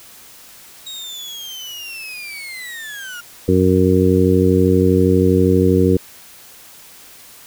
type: linear sweep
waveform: 35% pulse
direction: down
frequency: 3804 to 1396.9 Hz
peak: -27 dBFS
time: 0.86-3.21 s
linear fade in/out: 10 ms
type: harmonic tone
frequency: 92.5 Hz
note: F#2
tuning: in tune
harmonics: 1 / 2 / 3 / 4 / 5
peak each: -17 / -17 / -17 / -17 / -17 dBFS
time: 3.48-5.97 s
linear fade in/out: 5 ms
effects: white hiss -42 dBFS RMS until 7.46 s